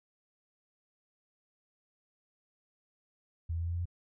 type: tone with pitch steps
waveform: sine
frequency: 82.7 / 83.61 / 84.54 / 85.47 / 86.41 / 87.36 Hz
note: E2 / E2 / E2 / F2 / F2 / F2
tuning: +6 / +25 / +44 / -37 / -18 / +1 cents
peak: -31 dBFS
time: 3.49-3.856 s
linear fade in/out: 10 ms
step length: 61 ms
effects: none